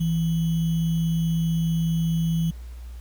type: tone with sample-and-hold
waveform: sine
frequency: 164.81 Hz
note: E3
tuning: in tune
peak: -20 dBFS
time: 0-2.51 s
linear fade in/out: 10 ms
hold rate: 3150 Hz
effects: added 60 Hz sine -35 dBFS peak until 3 s + pink hiss -55 dBFS RMS until 3 s